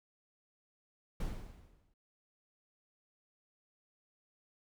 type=noise with exponential decay; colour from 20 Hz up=brown; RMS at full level=-35 dBFS; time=1.2-1.94 s; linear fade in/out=5 ms; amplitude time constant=160 ms; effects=none